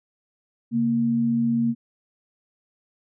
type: tone pair together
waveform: sine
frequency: 137.5 / 232.8 Hz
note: C#3 / A#3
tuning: -14 / -2 cents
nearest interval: major sixth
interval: 912 cents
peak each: -30 / -19 dBFS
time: 0.71-1.75 s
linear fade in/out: 50 ms
effects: none